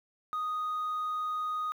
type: tone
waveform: sine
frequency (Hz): 1243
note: D#6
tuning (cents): -2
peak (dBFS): -28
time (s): 0.33-1.72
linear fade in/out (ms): 0
effects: tanh soft clip ceiling -29 dBFS + 10-bit